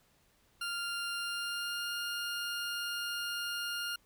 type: tone with pitch glide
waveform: 20% pulse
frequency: 1396.9 to 1411.5 Hz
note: F6 to F6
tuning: 0 to +18 cents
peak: -30 dBFS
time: 0.61-3.96 s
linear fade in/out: 5 ms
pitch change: +18 cents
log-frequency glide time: 1.17-1.93 s
effects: pink hiss -69 dBFS RMS until 4.05 s